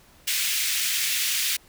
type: high-pass noise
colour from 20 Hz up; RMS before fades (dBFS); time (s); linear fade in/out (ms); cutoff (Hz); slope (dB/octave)
pink; -25; 0.27-1.57; 10; 2100; 24
effects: pink hiss -55 dBFS RMS until 1.68 s